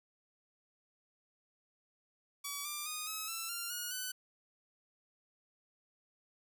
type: tone with pitch steps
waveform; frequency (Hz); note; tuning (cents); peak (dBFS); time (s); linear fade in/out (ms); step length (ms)
5% pulse; 1141 / 1186.7 / 1234.2 / 1283.7 / 1335.1 / 1388.6 / 1444.2 / 1502.1; C#6 / D6 / D#6 / E6 / E6 / F6 / F#6 / F#6; +50 / +18 / -14 / -46 / +22 / -10 / -42 / +26; -27; 2.44-4.12; 10; 210
effects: none